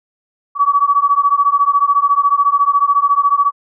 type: beating tone pair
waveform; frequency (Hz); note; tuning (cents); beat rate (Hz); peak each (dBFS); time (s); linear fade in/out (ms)
sine; 1132 / 1146; C#6 / D6; +36 / -43; 14; -13; 0.55-3.52; 50
effects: none